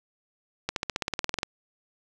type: accelerating click train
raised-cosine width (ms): 0.2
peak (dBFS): -10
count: 14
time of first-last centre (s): 0.69-1.431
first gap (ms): 72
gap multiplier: 0.96
effects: none